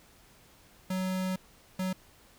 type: tone bursts at uneven times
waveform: square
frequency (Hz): 186.4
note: F#3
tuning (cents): +13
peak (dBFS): -30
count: 2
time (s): 0.9-1.36 / 1.79-1.93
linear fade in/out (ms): 5
effects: pink hiss -59 dBFS RMS until 2.38 s